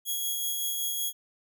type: tone with tremolo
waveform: 5% pulse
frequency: 3317 Hz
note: G#7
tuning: 3 cents flat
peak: -19 dBFS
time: 0.05-1.13 s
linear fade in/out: 50 ms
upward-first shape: sine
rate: 5.3 Hz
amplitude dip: 25%
effects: none